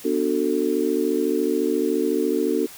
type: chord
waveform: sine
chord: B minor seventh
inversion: none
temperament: just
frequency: 246.9 / 296.3 / 370.4 / 444.5 Hz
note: B3 / D4 / F#4 / A4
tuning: 0 / +15 / +2 / +18 cents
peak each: -27 / -24 / -24 / -24 dBFS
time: 0.04-2.67 s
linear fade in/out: 20 ms
effects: white hiss -42 dBFS RMS until 2.77 s